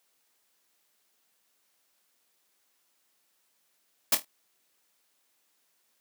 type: noise with echo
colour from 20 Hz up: white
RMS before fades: -21 dBFS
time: 4.12-4.15 s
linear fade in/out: 5 ms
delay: 25 ms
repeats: 4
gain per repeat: -9 dB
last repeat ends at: 4.25 s
effects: white hiss -72 dBFS RMS until 6 s + high-pass 200 Hz 12 dB/octave